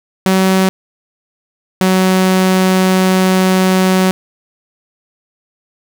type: tone pair in turn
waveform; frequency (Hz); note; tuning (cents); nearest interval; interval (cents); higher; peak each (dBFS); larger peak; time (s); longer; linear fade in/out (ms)
sawtooth; 189.1 / 186.93; F#3 / F#3; +38 / +18; unison; 20; first; -5; neither; 0.26-0.69 / 1.81-4.11; second; 0
effects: none